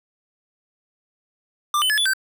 square tone with pitch steps, 1187 / 3029 / 1712 / 3449 / 1551 Hz, D6 / F#7 / A6 / A7 / G6, +18 / +40 / -48 / -35 / -19 cents, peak -18 dBFS, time 1.74-2.135 s, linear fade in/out 2 ms, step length 79 ms, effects none

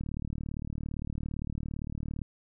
click train, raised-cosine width 5 ms, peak -23 dBFS, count 84, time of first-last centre 0.01-2.217 s, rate 37.6 Hz, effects none

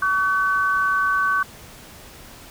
sine tone pair together, 1137 / 1517.7 Hz, C#6 / F#6, +44 / +44 cents, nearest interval perfect fourth, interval 500 cents, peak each -20 dBFS, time 0.02-1.43 s, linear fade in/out 5 ms, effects pink hiss -43 dBFS RMS until 2.5 s

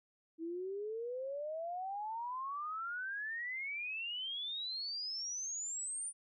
sine exponential sweep, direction up, 320 to 9397 Hz, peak -38 dBFS, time 0.38-6.13 s, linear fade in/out 50 ms, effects none

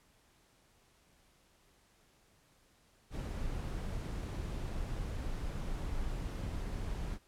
brown noise, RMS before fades -38 dBFS, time 3.1-7.19 s, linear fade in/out 50 ms, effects pink hiss -68 dBFS RMS until 7.27 s + low-pass 12000 Hz 12 dB/octave

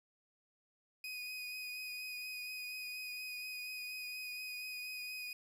30% pulse tone with vibrato, 2492 Hz, D#7, 2 cents sharp, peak -39 dBFS, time 1.04-5.33 s, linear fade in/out 2 ms, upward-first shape sine, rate 4.2 Hz, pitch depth 15 cents each way, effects none

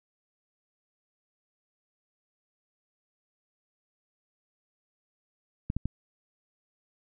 clicks, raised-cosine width 5 ms, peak -17 dBFS, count 3, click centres 5.701 / 5.766 / 5.856 s, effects none

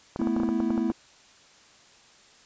clicks, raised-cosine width 1 ms, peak -18 dBFS, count 11, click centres 0.161 / 0.216 / 0.272 / 0.365 / 0.401 / 0.434 / 0.489 / 0.603 / 0.705 / 0.778 / 0.901 s
triangle chord, A suspended second, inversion none, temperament equal, 220 / 246.9 / 329.6 Hz, A3 / B3 / E4, 0 / 0 / 0 cents, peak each -26 dBFS, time 0.19-0.92 s, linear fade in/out 5 ms
effects white hiss -55 dBFS RMS until 2.45 s + resampled to 16000 Hz

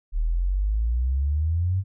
sine exponential sweep, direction up, 37.49 to 98 Hz, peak -20 dBFS, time 0.12-1.84 s, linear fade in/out 50 ms, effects none

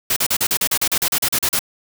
white noise bursts, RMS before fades -18 dBFS, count 15, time 0.1-1.592 s, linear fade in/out 5 ms, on 64 ms, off 38 ms, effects none

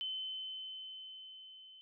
sine tone with level ramp, 3056 Hz, G7, 45 cents flat, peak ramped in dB -36 to -54 dBFS, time 0.01-1.81 s, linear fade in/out 0 ms, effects none

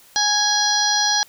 harmonic tone with a mistuned harmonic, 830.6 Hz, G#5, in tune, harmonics 1 / 2 / 4 / 5 / 6 / 7, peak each -23 / -24 / -26 / -22 / -26 / -21 dBFS, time 0.16-1.23 s, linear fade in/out 0 ms, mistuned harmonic 7, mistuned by -21 cents, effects white hiss -50 dBFS RMS until 1.28 s

